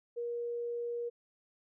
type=tone; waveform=sine; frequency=474.7 Hz; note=A#4; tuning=31 cents sharp; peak=-34 dBFS; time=0.16-1.1 s; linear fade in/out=20 ms; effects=none